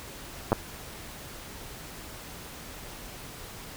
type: clicks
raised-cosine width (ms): 1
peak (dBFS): -8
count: 2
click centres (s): 0.52 / 0.529
effects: pink hiss -43 dBFS RMS until 3.76 s